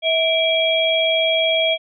sine tone cluster, 649 / 2338 / 3294 Hz, E5 / D7 / G#7, -27 / -8 / -15 cents, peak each -18 / -22 / -19 dBFS, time 0.02-1.78 s, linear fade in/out 50 ms, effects none

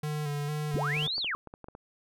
square tone with vibrato, 148 Hz, D3, 14 cents sharp, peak -31 dBFS, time 0.03-1.07 s, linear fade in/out 5 ms, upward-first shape square, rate 2.2 Hz, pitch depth 32 cents each way
sine linear two-way sweep, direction up then down, 43.65 to 4657 to 1022 Hz, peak -29 dBFS, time 0.74-1.35 s, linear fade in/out 0 ms, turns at 1.18 s
clicks, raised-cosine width 1 ms, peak -30 dBFS, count 11, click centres 0.967 / 1.025 / 1.077 / 1.181 / 1.245 / 1.349 / 1.473 / 1.539 / 1.643 / 1.685 / 1.751 s
effects none

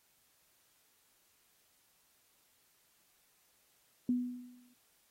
sine tone with exponential decay, 246.9 Hz, B3, in tune, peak -26 dBFS, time 4.09-4.74 s, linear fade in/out 2 ms, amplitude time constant 140 ms, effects white hiss -71 dBFS RMS until 5.1 s + AAC 48 kbps

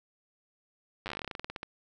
slowing click train, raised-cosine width 0.3 ms, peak -21 dBFS, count 20, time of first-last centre 1.06-1.631 s, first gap 9 ms, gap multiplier 1.12, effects none

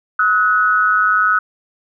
sine tone pair together, 1280.6 / 1480 Hz, D#6 / F#6, +49 / 0 cents, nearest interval minor third, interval 251 cents, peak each -14 dBFS, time 0.19-1.39 s, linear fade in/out 5 ms, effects none

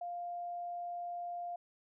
sine tone, 700 Hz, F5, 4 cents sharp, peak -38 dBFS, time 0.01-1.56 s, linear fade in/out 5 ms, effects none

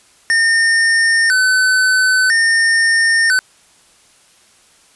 square tone with vibrato, 1661.2 Hz, G#6, in tune, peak -11 dBFS, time 0.3-3.39 s, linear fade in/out 0 ms, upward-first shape square, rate 0.5 Hz, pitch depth 160 cents each way, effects white hiss -50 dBFS RMS until 4.95 s + resampled to 24000 Hz

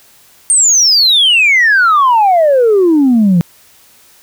sine exponential sweep, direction down, 8870 to 165.2 Hz, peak -4 dBFS, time 0.5-3.41 s, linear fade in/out 0 ms, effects tanh soft clip ceiling -3 dBFS + white hiss -45 dBFS RMS until 4.22 s

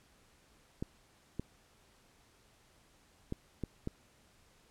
clicks, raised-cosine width 3 ms, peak -23 dBFS, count 5, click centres 0.825 / 1.396 / 3.324 / 3.637 / 3.874 s, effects pink hiss -66 dBFS RMS until 4.7 s + low-pass 11000 Hz 12 dB/octave

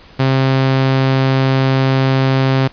sawtooth tone, 133.1 Hz, C3, 30 cents sharp, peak -7 dBFS, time 0.19-2.68 s, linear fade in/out 10 ms, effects pink hiss -42 dBFS RMS until 2.72 s + resampled to 11025 Hz

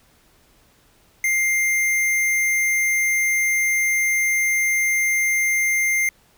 square tone, 2100 Hz, C7, 6 cents sharp, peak -18 dBFS, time 1.24-6.09 s, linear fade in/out 2 ms, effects pink hiss -57 dBFS RMS until 6.37 s

